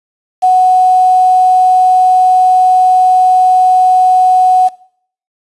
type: tone with quantisation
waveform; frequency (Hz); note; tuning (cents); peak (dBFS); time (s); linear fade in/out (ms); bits
sine; 740; F#5; 0; -4; 0.42-4.69; 20; 5
effects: noise-tail reverb RT60 0.6 s tail -20 dB re dry + resampled to 24000 Hz